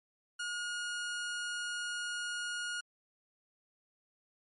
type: tone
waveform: sawtooth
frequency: 1436 Hz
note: F6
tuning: 48 cents sharp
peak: -32 dBFS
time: 0.39-2.81 s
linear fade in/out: 10 ms
effects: MP3 48 kbps